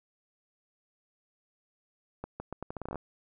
accelerating click train, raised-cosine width 1 ms, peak -23 dBFS, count 13, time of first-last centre 2.24-2.957 s, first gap 160 ms, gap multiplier 0.79, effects none

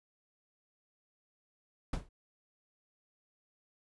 brown noise with exponential decay, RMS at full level -27 dBFS, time 1.93-2.09 s, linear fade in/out 5 ms, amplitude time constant 34 ms, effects resampled to 24000 Hz

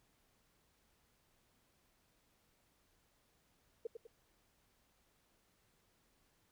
sine tone with echo, 459.1 Hz, A#4, 26 cents flat, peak -37 dBFS, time 3.85-3.87 s, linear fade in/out 5 ms, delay 100 ms, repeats 2, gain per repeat -7 dB, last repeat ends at 4.07 s, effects pink hiss -75 dBFS RMS until 6.51 s

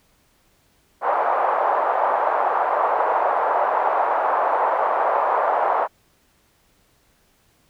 white band-pass noise, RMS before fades -20 dBFS, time 1.01-5.88 s, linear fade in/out 50 ms, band 590 to 1000 Hz, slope 24 dB/octave, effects pink hiss -61 dBFS RMS until 7.69 s

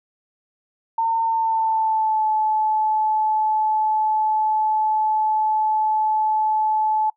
sine tone with pitch glide, 907 to 864.5 Hz, A#5 to A5, -48 to -31 cents, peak -17 dBFS, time 0.98-7.1 s, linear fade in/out 5 ms, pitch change -83 cents, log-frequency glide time 1.22-2.27 s, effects noise-tail reverb RT60 0.1 s tail -23 dB re dry

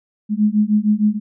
sine beating tone pair, 207.7 / 214.2 Hz, G#3 / A3, 0 / -46 cents, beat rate 6.5 Hz, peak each -16 dBFS, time 0.29-1.2 s, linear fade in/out 50 ms, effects none

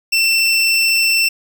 25% pulse tone, 2686 Hz, E7, 32 cents sharp, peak -8 dBFS, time 0.12-1.29 s, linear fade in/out 10 ms, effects 7-bit

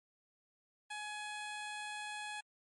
15% pulse tone, 841 Hz, G#5, 22 cents sharp, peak -35 dBFS, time 0.9-2.41 s, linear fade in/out 10 ms, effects MP3 48 kbps

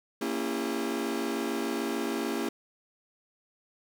40% pulse chord, A# diminished seventh, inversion none, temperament just, 233.1 / 279.7 / 335.6 / 402.8 Hz, A#3 / C#4 / E4 / G4, 0 / +16 / +31 / +47 cents, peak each -34 dBFS, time 0.21-2.49 s, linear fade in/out 5 ms, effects none

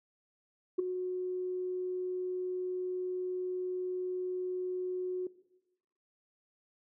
sine tone with ADSR envelope, 365.9 Hz, F#4, 19 cents flat, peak -22 dBFS, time 0.78-5.27 s, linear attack 13 ms, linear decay 11 ms, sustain -10 dB, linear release 3 ms, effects noise-tail reverb RT60 1.0 s tail -18 dB re dry + tanh soft clip ceiling -22 dBFS

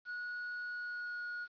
triangle tone with pitch glide, 1459 to 1446.4 Hz, F#6 to F#6, -25 to -40 cents, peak -37 dBFS, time 0.05-1.48 s, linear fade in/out 50 ms, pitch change -15 cents, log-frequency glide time 0.64-1.24 s, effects resampled to 11025 Hz + 11-bit

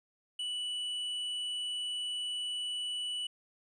sine tone with hard clipping, 2960 Hz, F#7, in tune, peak -35 dBFS, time 0.39-3.27 s, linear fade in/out 5 ms, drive 5 dB, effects resampled to 22050 Hz

